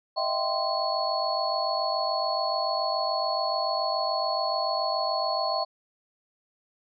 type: tone cluster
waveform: sine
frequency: 625 / 672 / 777 / 1039 / 4381 Hz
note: D#5 / E5 / G5 / C6 / C#8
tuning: +8 / +33 / -16 / -12 / -21 cents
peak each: -31 dBFS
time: 0.16-5.65 s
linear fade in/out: 20 ms
effects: none